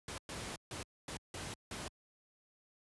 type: noise bursts at uneven times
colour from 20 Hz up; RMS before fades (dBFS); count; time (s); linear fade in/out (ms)
pink; -43; 6; 0.08-0.18 / 0.29-0.56 / 0.71-0.83 / 1.08-1.17 / 1.34-1.54 / 1.71-1.88; 2
effects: high-pass 60 Hz 12 dB/octave + resampled to 24000 Hz